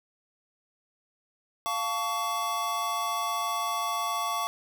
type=chord; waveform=square; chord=F augmented; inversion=none; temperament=equal with one note detuned; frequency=698.5 / 880 / 1128.8 Hz; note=F5 / A5 / C#6; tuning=0 / 0 / +31 cents; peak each=-35 / -36 / -30 dBFS; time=1.66-4.47 s; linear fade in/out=0 ms; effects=9-bit

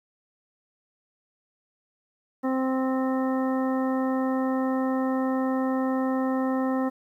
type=harmonic tone; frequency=261.6 Hz; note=C4; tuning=in tune; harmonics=1 / 2 / 3 / 4 / 5 / 7; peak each=-24 / -30 / -34 / -36 / -38 / -41 dBFS; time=2.43-6.9 s; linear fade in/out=20 ms; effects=10-bit

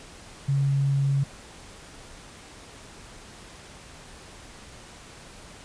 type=tone; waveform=sine; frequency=138.59 Hz; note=C#3; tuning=in tune; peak=-20 dBFS; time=0.48-1.24 s; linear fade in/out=10 ms; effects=pink hiss -46 dBFS RMS until 5.64 s + resampled to 22050 Hz

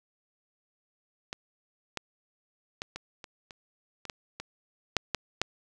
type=clicks; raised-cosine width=0.2 ms; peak=-18 / -15 / -17 / -20 / -25 / -27 / -24 / -17 / -20 / -6 / -10 / -8 dBFS; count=12; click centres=1.329 / 1.973 / 2.819 / 2.96 / 3.242 / 3.508 / 4.053 / 4.098 / 4.4 / 4.967 / 5.147 / 5.416 s; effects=none

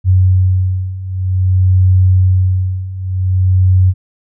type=beating tone pair; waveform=sine; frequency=92.5 / 93.02 Hz; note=F#2 / F#2; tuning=0 / +10 cents; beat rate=0.52 Hz; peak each=-13 / -10 dBFS; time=0.04-3.94 s; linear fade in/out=50 ms; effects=none

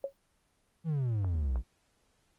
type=tone with exponential decay; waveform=sine; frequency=551 Hz; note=C#5; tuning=11 cents flat; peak=-27 dBFS; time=0.04-0.13 s; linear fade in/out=2 ms; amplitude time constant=19 ms
type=exponential sweep; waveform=triangle; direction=down; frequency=170 to 55 Hz; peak=-26 dBFS; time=0.84-1.63 s; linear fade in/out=50 ms
type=clicks; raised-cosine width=1 ms; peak=-29 dBFS; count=2; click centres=1.246 / 1.558 s
effects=pink hiss -72 dBFS RMS until 2.38 s + Opus 24 kbps

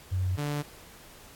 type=tone pair in turn; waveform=sine / sawtooth; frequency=92.5 / 146.41 Hz; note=F#2 / D3; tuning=0 / -5 cents; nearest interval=minor sixth; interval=795 cents; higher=second; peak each=-25 dBFS; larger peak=neither; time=0.11-0.37 / 0.37-0.63 s; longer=neither; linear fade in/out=20 ms; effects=pink hiss -51 dBFS RMS until 1.35 s + AAC 64 kbps

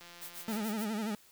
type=click train; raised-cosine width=0.2 ms; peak=-34 dBFS; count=108; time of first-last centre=0.01-0.628 s; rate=173 Hz
type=noise with tremolo; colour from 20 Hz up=blue; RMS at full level=-43 dBFS; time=0.21-0.85 s; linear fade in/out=10 ms; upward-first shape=sine; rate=6.9 Hz; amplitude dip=95%
type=tone with vibrato; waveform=40% pulse; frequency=215.3 Hz; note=A3; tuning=37 cents flat; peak=-32 dBFS; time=0.48-1.15 s; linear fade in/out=2 ms; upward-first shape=sine; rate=12 Hz; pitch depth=95 cents each way
effects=white hiss -61 dBFS RMS until 1.31 s

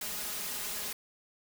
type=noise with comb filter; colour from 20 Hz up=white; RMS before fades=-37 dBFS; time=0.01-0.93 s; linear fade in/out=5 ms; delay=4.8 ms; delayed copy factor=+0.85; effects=none

